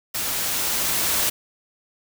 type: noise with level ramp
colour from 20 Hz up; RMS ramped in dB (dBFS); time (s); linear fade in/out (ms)
white; -26 to -21; 0.14-1.3; 10
effects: none